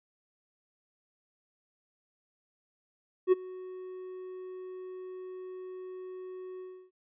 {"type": "tone with ADSR envelope", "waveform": "triangle", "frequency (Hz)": 370, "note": "F#4", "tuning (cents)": 0, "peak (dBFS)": -15, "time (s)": [3.27, 6.91], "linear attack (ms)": 52, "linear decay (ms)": 20, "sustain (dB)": -23, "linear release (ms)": 310, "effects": ["resampled to 8000 Hz"]}